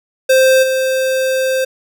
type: tone with level steps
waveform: square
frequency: 523.3 Hz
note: C5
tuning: in tune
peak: -8 / -14 dBFS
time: 0.29-1.65 s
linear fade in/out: 10 ms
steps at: 0.62 s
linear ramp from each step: 20 ms
effects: none